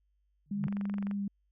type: tone with exponential growth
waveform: sine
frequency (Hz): 149.4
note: D3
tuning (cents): +30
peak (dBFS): -27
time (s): 0.46-0.67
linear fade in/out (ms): 2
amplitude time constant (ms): 44
type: tone with vibrato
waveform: sine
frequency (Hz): 200.8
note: G3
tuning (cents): +42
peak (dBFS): -31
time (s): 0.51-1.28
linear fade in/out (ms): 5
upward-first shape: sine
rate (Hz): 5.2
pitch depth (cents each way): 10
type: click train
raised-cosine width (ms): 0.5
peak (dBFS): -30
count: 12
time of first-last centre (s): 0.64-1.112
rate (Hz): 23.3
effects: added 50 Hz sine -70 dBFS peak until 1.51 s